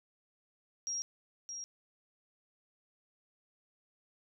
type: tone with echo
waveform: sine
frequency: 5630 Hz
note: F8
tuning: 13 cents sharp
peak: -34 dBFS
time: 0.87-1.02 s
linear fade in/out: 0 ms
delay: 620 ms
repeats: 1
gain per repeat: -6 dB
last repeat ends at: 1.64 s
effects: none